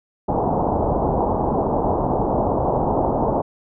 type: low-pass noise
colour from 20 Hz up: white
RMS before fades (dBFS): -20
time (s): 0.28-3.42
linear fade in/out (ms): 10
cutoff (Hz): 920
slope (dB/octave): 48
effects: none